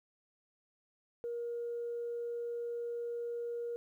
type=tone; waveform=sine; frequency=473 Hz; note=A#4; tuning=25 cents sharp; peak=-35 dBFS; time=1.24-3.76 s; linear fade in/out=0 ms; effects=tanh soft clip ceiling -31 dBFS + 12-bit